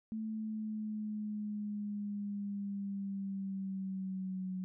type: linear sweep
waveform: sine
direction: down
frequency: 220 to 185 Hz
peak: -36 dBFS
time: 0.12-4.64 s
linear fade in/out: 0 ms
effects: none